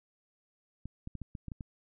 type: clicks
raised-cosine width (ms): 5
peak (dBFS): -28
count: 8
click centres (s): 0.856 / 1.074 / 1.153 / 1.217 / 1.352 / 1.483 / 1.518 / 1.608
effects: none